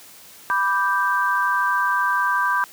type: chord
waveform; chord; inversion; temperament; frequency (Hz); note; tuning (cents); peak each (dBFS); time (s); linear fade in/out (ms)
sine; G major; first; equal; 987.8 / 1174.7 / 1568; B5 / D6 / G6; 0 / 0 / 0; -22 / -23 / -21; 0.5-2.64; 0
effects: white hiss -45 dBFS RMS until 2.72 s + high-pass 80 Hz 12 dB/octave